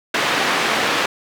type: band-pass noise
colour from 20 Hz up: white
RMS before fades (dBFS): -19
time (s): 0.14-1.06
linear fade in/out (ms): 5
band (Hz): 220 to 2500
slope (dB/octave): 12
effects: none